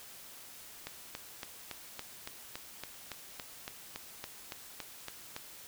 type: click train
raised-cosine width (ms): 0.2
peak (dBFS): -22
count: 17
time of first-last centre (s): 0.87-5.364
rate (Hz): 3.56
effects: white hiss -51 dBFS RMS until 5.67 s